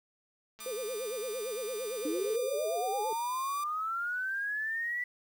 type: click train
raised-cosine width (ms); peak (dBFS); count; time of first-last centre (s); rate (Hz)
0.2; -36; 388; 0.59-2.357; 219
type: tone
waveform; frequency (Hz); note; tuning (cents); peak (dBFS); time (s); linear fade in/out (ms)
5% pulse; 1200; D6; +37; -30; 0.6-3.64; 5
type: tone with vibrato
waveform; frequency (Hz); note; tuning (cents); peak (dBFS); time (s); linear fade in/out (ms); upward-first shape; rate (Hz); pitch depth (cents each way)
sine; 466.2; A#4; 0; -34; 0.66-3.13; 2; sine; 8.8; 220
type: linear sweep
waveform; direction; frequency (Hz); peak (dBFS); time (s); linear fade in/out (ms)
sine; up; 289.6 to 1975.5; -31; 2.05-5.04; 5
effects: 10-bit